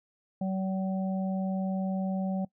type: harmonic tone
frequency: 190 Hz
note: F#3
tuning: 46 cents sharp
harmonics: 1 / 3 / 4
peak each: -28 / -38 / -40 dBFS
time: 0.41-2.45 s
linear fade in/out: 5 ms
effects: noise-tail reverb RT60 0.1 s tail -21 dB re dry